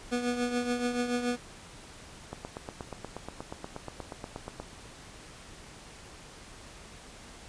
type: tone with tremolo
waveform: 25% pulse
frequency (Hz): 243.7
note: B3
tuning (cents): -23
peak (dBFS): -22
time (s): 0.11-1.37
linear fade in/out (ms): 20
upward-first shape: triangle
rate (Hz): 7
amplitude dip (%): 65
type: click train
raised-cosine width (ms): 1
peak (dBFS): -23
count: 20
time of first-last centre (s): 2.33-4.6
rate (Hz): 8.37
effects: pink hiss -49 dBFS RMS until 7.48 s + resampled to 22050 Hz